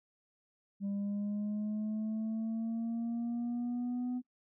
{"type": "linear sweep", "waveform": "sine", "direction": "up", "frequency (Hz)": [198.4, 250], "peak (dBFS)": -30, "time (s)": [0.8, 4.22], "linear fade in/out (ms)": 50, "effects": ["noise-tail reverb RT60 0.1 s tail -22 dB re dry", "tanh soft clip ceiling -32 dBFS"]}